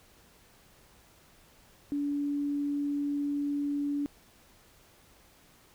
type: tone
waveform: sine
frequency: 287.2 Hz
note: D4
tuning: 39 cents flat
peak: -28 dBFS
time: 1.92-4.06 s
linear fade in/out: 0 ms
effects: pink hiss -60 dBFS RMS until 5.74 s